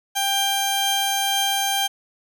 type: tone pair together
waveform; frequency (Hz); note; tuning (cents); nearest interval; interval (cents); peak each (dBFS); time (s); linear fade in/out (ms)
sawtooth; 792 / 3170; G5 / G7; +18 / +19; 2 octaves; 2401; -19; 0.15-1.88; 20
effects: none